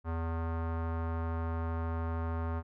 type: tone with low-pass filter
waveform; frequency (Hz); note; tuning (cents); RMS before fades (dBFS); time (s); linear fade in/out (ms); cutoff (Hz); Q
square; 82.41; E2; 0; -34; 0.04-2.63; 50; 1200; 2.2
effects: none